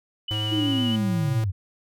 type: tone with vibrato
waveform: sine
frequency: 2960 Hz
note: F#7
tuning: in tune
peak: -27 dBFS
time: 0.28-0.96 s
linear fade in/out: 5 ms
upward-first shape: sine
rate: 7.9 Hz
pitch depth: 26 cents each way
type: tone with pitch glide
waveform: square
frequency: 107 to 110.39 Hz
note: A2 to A2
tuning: -48 to +6 cents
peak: -27 dBFS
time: 0.31-1.44 s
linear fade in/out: 0 ms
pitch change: +54 cents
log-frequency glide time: 0.45-0.67 s
type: linear sweep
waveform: sine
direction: down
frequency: 326.3 to 87.31 Hz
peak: -22 dBFS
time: 0.51-1.52 s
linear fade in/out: 20 ms
effects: none